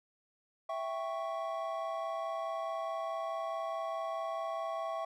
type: chord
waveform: triangle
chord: C# diminished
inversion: first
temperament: equal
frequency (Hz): 659.3 / 784 / 1108.7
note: E5 / G5 / C#6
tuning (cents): 0 / 0 / 0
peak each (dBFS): -35 / -40 / -38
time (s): 0.69-5.05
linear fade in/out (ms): 5
effects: none